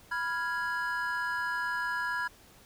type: chord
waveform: triangle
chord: F diminished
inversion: second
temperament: equal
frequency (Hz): 987.8 / 1396.9 / 1661.2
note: Cb6 / F6 / Ab6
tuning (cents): 0 / 0 / 0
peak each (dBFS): -33 / -34 / -31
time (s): 0.11-2.28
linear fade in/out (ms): 10
effects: pink hiss -57 dBFS RMS until 2.65 s